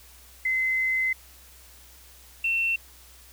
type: tone pair in turn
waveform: sine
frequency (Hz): 2053 / 2700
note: C7 / E7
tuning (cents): -33 / +41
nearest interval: perfect fourth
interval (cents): 474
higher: second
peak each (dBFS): -22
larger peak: neither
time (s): 0.45-1.13 / 2.44-2.76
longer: first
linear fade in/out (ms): 5
effects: added 62 Hz sine -53 dBFS peak until 3.32 s + white hiss -52 dBFS RMS until 3.32 s